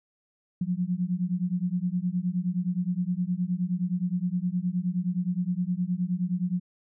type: beating tone pair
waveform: sine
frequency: 174.6 / 184.2 Hz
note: F3 / F#3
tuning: 0 / -7 cents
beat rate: 9.6 Hz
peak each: -28 dBFS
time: 0.61-6.6 s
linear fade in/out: 5 ms
effects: none